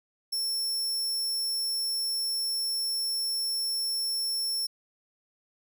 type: tone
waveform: sawtooth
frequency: 5400 Hz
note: E8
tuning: 41 cents sharp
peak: -25 dBFS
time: 0.32-4.67 s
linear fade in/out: 10 ms
effects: none